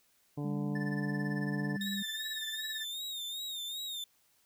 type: harmonic tone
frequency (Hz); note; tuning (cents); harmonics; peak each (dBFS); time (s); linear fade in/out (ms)
145.5; D3; -16; 1 / 2 / 3 / 4 / 5 / 6 / 7; -36 / -38 / -45 / -50 / -51 / -54 / -55; 0.37-1.77; 10
type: tone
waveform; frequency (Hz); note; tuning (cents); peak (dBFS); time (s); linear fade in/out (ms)
sine; 200; G3; +35; -35; 0.44-2.03; 10
type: tone with tremolo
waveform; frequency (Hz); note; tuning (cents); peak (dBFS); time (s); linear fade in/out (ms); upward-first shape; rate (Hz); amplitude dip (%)
triangle; 1760; A6; 0; -35; 0.75-2.85; 5; triangle; 18; 95
type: tone with vibrato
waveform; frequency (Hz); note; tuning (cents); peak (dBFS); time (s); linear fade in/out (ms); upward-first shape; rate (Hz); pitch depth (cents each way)
40% pulse; 3688; A#7; -19; -36; 1.81-4.04; 2; sine; 2.6; 75
effects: white hiss -70 dBFS RMS until 4.45 s